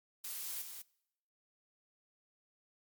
blue noise with echo, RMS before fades -42 dBFS, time 0.24-0.62 s, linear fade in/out 5 ms, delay 200 ms, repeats 1, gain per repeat -5 dB, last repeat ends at 0.82 s, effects noise-tail reverb RT60 0.8 s tail -23 dB re dry + MP3 96 kbps

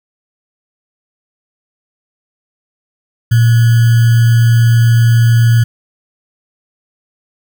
sine tone with sample-and-hold, 116.1 Hz, A#2, 7 cents flat, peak -5 dBFS, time 3.31-5.64 s, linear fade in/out 10 ms, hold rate 1575 Hz, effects none

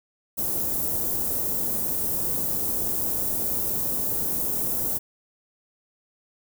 white band-stop noise, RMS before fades -26 dBFS, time 0.37-4.99 s, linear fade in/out 20 ms, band 490 to 14000 Hz, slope 12 dB/octave, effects none

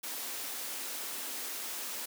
white high-pass noise, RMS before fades -39 dBFS, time 0.03-2.06 s, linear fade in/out 10 ms, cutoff 210 Hz, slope 96 dB/octave, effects none

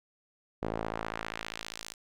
sawtooth tone with band-pass filter sweep, 55 Hz, A1, in tune, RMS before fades -38 dBFS, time 0.62-1.94 s, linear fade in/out 10 ms, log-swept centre 480 to 7000 Hz, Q 0.88, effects none

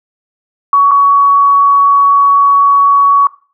sine tone with dropouts, 1124 Hz, C#6, 24 cents sharp, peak -4 dBFS, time 0.73-3.27 s, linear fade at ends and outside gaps 2 ms, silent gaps 0.911-0.915 s, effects noise-tail reverb RT60 0.4 s tail -19 dB re dry

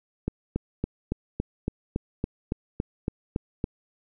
click train, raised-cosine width 3 ms, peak -13 dBFS, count 13, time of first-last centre 0.28-3.641 s, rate 3.57 Hz, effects none

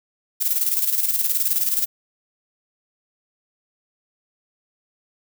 violet noise with tremolo, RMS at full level -19 dBFS, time 0.4-1.86 s, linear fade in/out 20 ms, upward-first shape square, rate 19 Hz, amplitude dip 55%, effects none

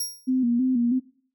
15% pulse tone with exponential decay, 5600 Hz, F8, 4 cents sharp, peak -18 dBFS, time 0-0.3 s, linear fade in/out 5 ms, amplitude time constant 64 ms
sine tone with vibrato, 247.7 Hz, B3, 5 cents sharp, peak -19 dBFS, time 0.27-1 s, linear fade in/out 20 ms, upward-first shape square, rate 3.1 Hz, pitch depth 71 cents each way
effects noise-tail reverb RT60 0.5 s tail -19 dB re dry

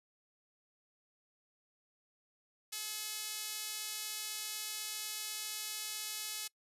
sawtooth tone with high-pass filter, 427.9 Hz, A4, 48 cents flat, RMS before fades -41 dBFS, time 2.72-6.48 s, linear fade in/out 10 ms, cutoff 4100 Hz, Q 0.61, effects noise-tail reverb RT60 0.1 s tail -25 dB re dry + resampled to 32000 Hz

